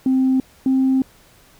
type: tone pair in turn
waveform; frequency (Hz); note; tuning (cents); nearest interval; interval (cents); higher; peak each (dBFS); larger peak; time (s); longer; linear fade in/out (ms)
sine; 261.6 / 263.7; C4 / C4; 0 / +14; unison; 14; second; -12; neither; 0.06-0.4 / 0.66-1.02; second; 2
effects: tanh soft clip ceiling -10 dBFS + pink hiss -51 dBFS RMS until 1.59 s

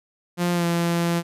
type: tone with pitch glide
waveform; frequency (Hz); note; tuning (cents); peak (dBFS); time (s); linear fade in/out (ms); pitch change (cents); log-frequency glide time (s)
sawtooth; 175.2 to 170.51; F3 to F3; +6 to -41; -16; 0.37-1.23; 50; -47; 0.53-0.65
effects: resampled to 32000 Hz

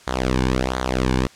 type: tone with flanger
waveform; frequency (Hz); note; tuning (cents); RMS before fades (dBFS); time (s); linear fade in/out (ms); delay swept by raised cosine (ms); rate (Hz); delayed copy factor
sawtooth; 63.9; C2; -40; -21; 0.07-1.27; 5; 0.37 to 1.57; 1.4; -0.8
effects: white hiss -48 dBFS RMS until 1.35 s + low-pass 7000 Hz 12 dB/octave

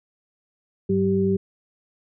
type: tone cluster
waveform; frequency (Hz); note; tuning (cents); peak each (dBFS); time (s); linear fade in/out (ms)
sine; 100.7 / 190.6 / 389.2; G2 / G3 / G4; +47 / -48 / -12; -28 / -21 / -21; 0.89-1.37; 10
effects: none

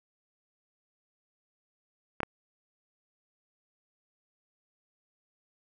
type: clicks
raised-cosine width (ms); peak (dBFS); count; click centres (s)
0.5; -14; 2; 2.204 / 2.232
effects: none

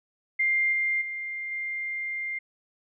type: tone with level steps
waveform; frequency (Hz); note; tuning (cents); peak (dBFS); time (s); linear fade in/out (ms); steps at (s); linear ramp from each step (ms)
sine; 2100; C7; +6; -21 / -23 / -31 / -29; 0.39-2.39; 10; 0.72 / 1.01 / 1.51; 10
effects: none

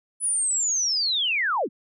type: linear sweep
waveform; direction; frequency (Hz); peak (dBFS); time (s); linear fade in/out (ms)
sine; down; 10060 to 159.9; -21; 0.2-1.69; 50
effects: none

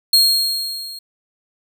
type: tone with level ramp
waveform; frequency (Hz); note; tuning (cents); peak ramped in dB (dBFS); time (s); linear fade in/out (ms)
40% pulse; 4250; C8; +26; -7 to -30; 0.13-0.99; 5
effects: none

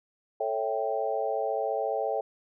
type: chord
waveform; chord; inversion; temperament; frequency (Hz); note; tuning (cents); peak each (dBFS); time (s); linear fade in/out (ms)
sine; A dominant seventh; none; equal with one note detuned; 440 / 554.4 / 655.1 / 784; A4 / C#5 / E5 / G5; 0 / 0 / -11 / 0; -32; 0.4-2.21; 5
effects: none

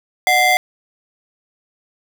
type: ring-modulated tone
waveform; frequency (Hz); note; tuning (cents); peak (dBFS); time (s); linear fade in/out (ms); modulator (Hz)
square; 673; E5; +36; -9; 0.27-0.57; 0; 1410
effects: none

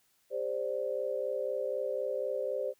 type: chord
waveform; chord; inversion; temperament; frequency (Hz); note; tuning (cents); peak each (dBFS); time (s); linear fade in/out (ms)
sine; G suspended fourth; none; equal with one note detuned; 400.9 / 523.3 / 587.3; G4 / C5 / D5; +39 / 0 / 0; -38 / -33 / -36; 0.3-2.74; 50
effects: white hiss -71 dBFS RMS until 2.79 s

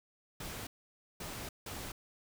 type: noise bursts at uneven times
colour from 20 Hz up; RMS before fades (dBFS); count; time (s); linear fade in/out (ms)
pink; -43; 3; 0.4-0.67 / 1.2-1.49 / 1.66-1.92; 5
effects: none

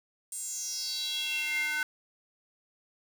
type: tone with high-pass filter sweep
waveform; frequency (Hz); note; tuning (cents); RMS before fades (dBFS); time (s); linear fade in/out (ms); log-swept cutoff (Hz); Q
square; 302; D4; +48; -33; 0.32-1.83; 2; 8700 to 1600; 5.8
effects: none

